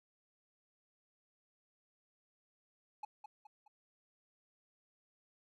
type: tone with echo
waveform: triangle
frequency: 845 Hz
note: G#5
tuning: 30 cents sharp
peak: -38 dBFS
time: 3.03-3.05 s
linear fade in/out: 5 ms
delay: 210 ms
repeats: 3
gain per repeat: -7 dB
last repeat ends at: 3.68 s
effects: none